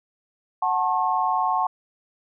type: chord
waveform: sine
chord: F# minor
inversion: none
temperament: equal with one note detuned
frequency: 740 / 880 / 1080.9 Hz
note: F#5 / A5 / C#6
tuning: 0 / 0 / -44 cents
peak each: -24 dBFS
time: 0.62-1.67 s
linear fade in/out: 5 ms
effects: none